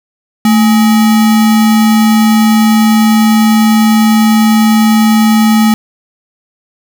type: tone with sample-and-hold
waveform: sine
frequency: 220 Hz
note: A3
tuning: in tune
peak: -4 dBFS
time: 0.45-5.74 s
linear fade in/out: 2 ms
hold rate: 1050 Hz
effects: none